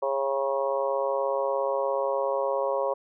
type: harmonic tone with a mistuned harmonic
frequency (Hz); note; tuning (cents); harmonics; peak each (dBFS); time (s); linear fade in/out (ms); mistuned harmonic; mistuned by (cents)
136.9; C#3; -21; 3 / 4 / 5 / 6 / 7 / 8; -32 / -26 / -35 / -38 / -32 / -35; 0.02-2.94; 10; 6; -22
effects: none